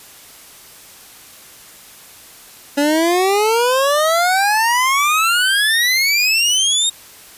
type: exponential sweep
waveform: 25% pulse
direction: up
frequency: 281.6 to 3751 Hz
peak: -9 dBFS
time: 2.77-6.9 s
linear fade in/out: 10 ms
effects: white hiss -41 dBFS RMS until 7.37 s + resampled to 32000 Hz